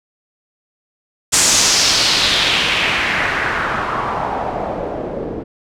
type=noise with low-pass filter sweep; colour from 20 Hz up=white; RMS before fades=-17 dBFS; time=1.32-5.44 s; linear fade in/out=20 ms; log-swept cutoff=7800 to 390 Hz; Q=2.3; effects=none